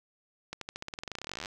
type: accelerating click train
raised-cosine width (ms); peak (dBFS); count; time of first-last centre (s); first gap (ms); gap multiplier
0.2; -20; 28; 0.53-1.458; 83; 0.92
effects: none